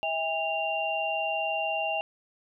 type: tone cluster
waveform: sine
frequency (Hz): 647 / 807 / 2777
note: E5 / G#5 / F7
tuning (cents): -32 / -50 / -10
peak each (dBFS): -31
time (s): 0.03-2.01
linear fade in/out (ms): 0
effects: none